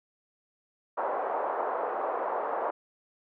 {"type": "band-pass noise", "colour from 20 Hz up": "pink", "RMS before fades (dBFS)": -31, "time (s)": [0.97, 2.71], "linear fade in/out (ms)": 10, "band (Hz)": [500, 1100], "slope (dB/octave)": 24, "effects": []}